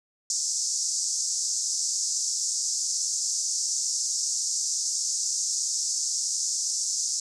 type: band-pass noise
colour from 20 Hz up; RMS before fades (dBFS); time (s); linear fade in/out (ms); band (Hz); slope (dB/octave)
white; -28; 0.3-7.2; 2; 5200 to 7600; 48
effects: none